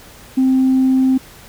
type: tone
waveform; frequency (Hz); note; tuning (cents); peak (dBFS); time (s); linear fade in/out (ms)
sine; 261.6; C4; 0; -9; 0.37-1.18; 10
effects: tanh soft clip ceiling -7 dBFS + pink hiss -41 dBFS RMS until 1.48 s